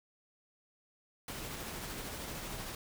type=noise with tremolo; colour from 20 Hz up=pink; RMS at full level=-41 dBFS; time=1.28-2.75 s; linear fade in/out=2 ms; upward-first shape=triangle; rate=13 Hz; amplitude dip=30%; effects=none